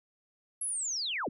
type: linear sweep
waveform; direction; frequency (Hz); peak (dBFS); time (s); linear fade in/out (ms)
sine; down; 11230 to 123.47; -31; 0.61-1.29; 5
effects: none